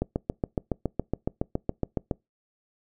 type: click train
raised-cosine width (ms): 2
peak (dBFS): -12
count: 16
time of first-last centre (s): 0.02-2.112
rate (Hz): 7.17
effects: noise-tail reverb RT60 0.2 s tail -25 dB re dry